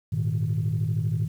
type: chord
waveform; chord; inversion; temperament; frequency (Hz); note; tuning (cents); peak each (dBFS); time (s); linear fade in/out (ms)
sine; Ab suspended second; none; equal; 103.83 / 116.54 / 155.56; Ab2 / Bb2 / Eb3; 0 / 0 / 0; -26; 0.12-1.28; 10
effects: tanh soft clip ceiling -17 dBFS + 9-bit